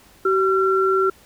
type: tone pair together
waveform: sine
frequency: 381.9 / 1361 Hz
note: G4 / F6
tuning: -45 / -45 cents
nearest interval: octave + minor seventh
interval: 2200 cents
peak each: -17 / -19 dBFS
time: 0.25-1.1 s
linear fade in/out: 5 ms
effects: pink hiss -51 dBFS RMS until 1.25 s